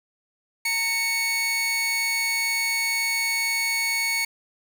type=tone pair together; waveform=sawtooth; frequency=913.8 / 2219 Hz; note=A#5 / C#7; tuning=-35 / +1 cents; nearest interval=octave + minor third; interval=1536 cents; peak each=-31 / -19 dBFS; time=0.65-4.25 s; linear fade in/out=5 ms; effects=none